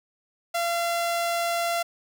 sawtooth tone, 684 Hz, F5, 36 cents flat, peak -20 dBFS, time 0.54-1.83 s, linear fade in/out 10 ms, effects none

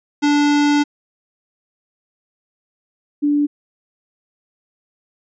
square / sine tone pair in turn, 291.6 / 291.6 Hz, D4 / D4, -12 / -12 cents, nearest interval unison, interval 0 cents, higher neither, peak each -13 dBFS, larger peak neither, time 0.22-0.84 / 3.22-3.47 s, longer first, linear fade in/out 20 ms, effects resampled to 16000 Hz

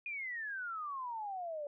sine exponential sweep, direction down, 2470 to 567 Hz, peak -38 dBFS, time 0.06-1.67 s, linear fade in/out 2 ms, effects none

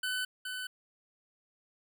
25% pulse tone pair in turn, 1506 / 1506 Hz, F#6 / F#6, +30 / +30 cents, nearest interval unison, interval 0 cents, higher neither, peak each -28 / -33 dBFS, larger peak first, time 0.03-0.25 / 0.45-0.67 s, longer neither, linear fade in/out 5 ms, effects none

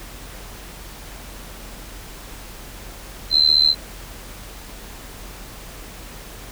sine tone with amplitude modulation, 4091 Hz, C8, 40 cents flat, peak -8 dBFS, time 3.3-3.75 s, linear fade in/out 50 ms, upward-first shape sine, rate 75.2 Hz, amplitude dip 95%, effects added 44 Hz sine -39 dBFS peak until 6.51 s + pink hiss -39 dBFS RMS until 6.51 s

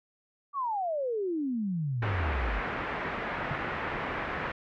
sine exponential sweep, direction down, 1174.7 to 44.7 Hz, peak -28 dBFS, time 0.53-2.62 s, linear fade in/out 50 ms
white low-pass noise, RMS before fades -34 dBFS, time 2.02-4.52 s, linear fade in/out 5 ms, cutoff 2000 Hz, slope 24 dB/octave
sine tone with exponential decay, 136.7 Hz, C#3, 24 cents flat, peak -26 dBFS, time 3.51-3.6 s, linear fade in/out 0 ms, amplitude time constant 19 ms
effects none

